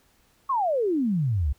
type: exponential sweep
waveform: sine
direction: down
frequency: 1140 to 63 Hz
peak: -21 dBFS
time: 0.49-1.53 s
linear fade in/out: 10 ms
effects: pink hiss -63 dBFS RMS until 1.58 s